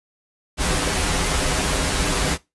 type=noise with comb filter; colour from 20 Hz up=pink; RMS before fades=-21 dBFS; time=0.57-2.38 s; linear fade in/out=50 ms; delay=8.9 ms; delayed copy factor=-0.65; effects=noise-tail reverb RT60 0.2 s tail -19 dB re dry + resampled to 24000 Hz